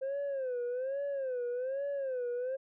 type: tone with vibrato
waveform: sine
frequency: 523.3 Hz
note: C5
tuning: in tune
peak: -30 dBFS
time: 0.01-2.57 s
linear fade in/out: 20 ms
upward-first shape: sine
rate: 1.2 Hz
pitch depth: 140 cents each way
effects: tanh soft clip ceiling -31 dBFS